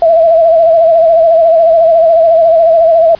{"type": "tone with vibrato", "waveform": "sine", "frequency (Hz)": 659.3, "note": "E5", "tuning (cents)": 0, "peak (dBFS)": -3, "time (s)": [0.02, 3.15], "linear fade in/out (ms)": 2, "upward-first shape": "sine", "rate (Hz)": 14, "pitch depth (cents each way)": 58, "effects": ["pink hiss -37 dBFS RMS until 3.19 s", "resampled to 11025 Hz"]}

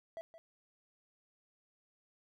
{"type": "tone with echo", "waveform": "triangle", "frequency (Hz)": 658, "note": "E5", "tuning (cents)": -3, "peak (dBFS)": -39, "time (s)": [0.17, 0.21], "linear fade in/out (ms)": 0, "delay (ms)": 170, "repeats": 1, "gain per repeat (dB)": -12, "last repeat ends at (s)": 0.38, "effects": []}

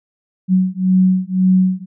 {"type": "beating tone pair", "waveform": "sine", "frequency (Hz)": [185, 186.9], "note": ["F#3", "F#3"], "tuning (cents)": [0, 18], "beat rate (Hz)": 1.9, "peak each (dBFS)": -14, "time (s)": [0.48, 1.86], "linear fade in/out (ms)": 50, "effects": []}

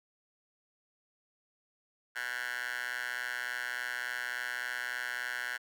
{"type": "tone with high-pass filter", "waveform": "10% pulse", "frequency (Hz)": 123.47, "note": "B2", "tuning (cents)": 0, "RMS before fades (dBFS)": -37, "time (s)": [2.15, 5.58], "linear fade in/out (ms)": 20, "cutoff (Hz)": 1500, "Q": 6.3, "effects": []}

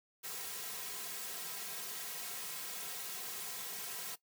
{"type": "noise with comb filter", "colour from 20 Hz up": "white", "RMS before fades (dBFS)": -43, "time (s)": [0.23, 4.16], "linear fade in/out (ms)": 20, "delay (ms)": 3.4, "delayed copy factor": -0.85, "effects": ["noise-tail reverb RT60 0.1 s tail -17 dB re dry", "high-pass 200 Hz 12 dB/octave"]}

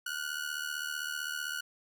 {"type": "ring-modulated tone", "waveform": "sawtooth", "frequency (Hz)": 1465, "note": "F#6", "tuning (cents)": -18, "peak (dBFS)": -28, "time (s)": [0.06, 1.61], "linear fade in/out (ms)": 5, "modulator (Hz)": 37.8, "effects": []}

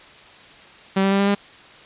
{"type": "tone with pitch steps", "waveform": "sawtooth", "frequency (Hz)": [192.9, 195.03, 197.18, 199.36, 201.6], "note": ["G3", "G3", "G3", "G3", "G3"], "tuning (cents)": [-28, -9, 10, 29, 49], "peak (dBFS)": -12, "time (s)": [0.96, 1.35], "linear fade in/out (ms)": 10, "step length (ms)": 78, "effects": ["white hiss -45 dBFS RMS until 1.85 s", "resampled to 8000 Hz"]}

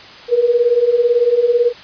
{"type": "beating tone pair", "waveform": "sine", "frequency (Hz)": [466.2, 484.2], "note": ["A#4", "B4"], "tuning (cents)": [0, -34], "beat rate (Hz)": 18, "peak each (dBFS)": [-16, -12], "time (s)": [0.28, 1.73], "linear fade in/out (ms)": 50, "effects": ["white hiss -37 dBFS RMS until 1.83 s", "resampled to 11025 Hz"]}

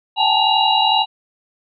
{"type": "tone cluster", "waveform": "sine", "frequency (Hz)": [775, 846, 888, 2826, 3909], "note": ["G5", "G#5", "A5", "F7", "B7"], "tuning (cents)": [-20, 32, 16, 20, -19], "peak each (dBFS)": -19, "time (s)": [0.16, 1.06], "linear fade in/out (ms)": 50, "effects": []}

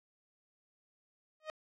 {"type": "tone with exponential growth", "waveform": "sawtooth", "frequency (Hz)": 622.3, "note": "D#5", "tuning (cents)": 0, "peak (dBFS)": -31, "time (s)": [1.4, 1.5], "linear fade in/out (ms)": 1, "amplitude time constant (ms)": 20, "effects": ["low-pass 4000 Hz 12 dB/octave"]}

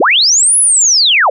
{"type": "linear two-way sweep", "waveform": "sine", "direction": "up then down", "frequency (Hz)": [226.8, 10548, 483.4], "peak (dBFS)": -6, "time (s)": [0, 1.3], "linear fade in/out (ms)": 5, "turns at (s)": 0.58, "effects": []}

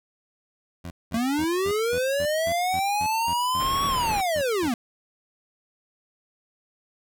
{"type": "tone bursts", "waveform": "20% pulse", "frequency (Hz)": 86.7, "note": "F2", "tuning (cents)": -12, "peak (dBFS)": -29, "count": 15, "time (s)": [0.84, 4.69], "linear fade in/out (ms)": 10, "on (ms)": 70, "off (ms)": 200}
{"type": "linear two-way sweep", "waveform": "square", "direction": "up then down", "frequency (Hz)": [220, 1128, 220], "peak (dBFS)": -23, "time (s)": [1.14, 4.74], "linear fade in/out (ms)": 2, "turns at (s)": 3.86}
{"type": "low-pass noise", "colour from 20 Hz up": "pink", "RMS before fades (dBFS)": -33, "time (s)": [3.59, 4.22], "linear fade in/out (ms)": 20, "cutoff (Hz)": 3500, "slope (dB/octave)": 24}
{"effects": []}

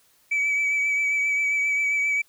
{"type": "tone with vibrato", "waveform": "sine", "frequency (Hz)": 2291, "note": "D7", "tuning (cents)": -44, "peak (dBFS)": -18, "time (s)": [0.31, 2.22], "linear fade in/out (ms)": 10, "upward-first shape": "triangle", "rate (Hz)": 7.5, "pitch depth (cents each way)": 28, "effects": ["tanh soft clip ceiling -19 dBFS", "white hiss -61 dBFS RMS until 2.28 s"]}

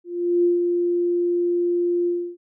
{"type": "tone with ADSR envelope", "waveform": "sine", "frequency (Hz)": 349.2, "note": "F4", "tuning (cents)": 0, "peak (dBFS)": -14, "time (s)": [0.04, 2.37], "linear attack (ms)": 400, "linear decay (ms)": 150, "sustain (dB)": -4, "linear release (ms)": 300, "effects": []}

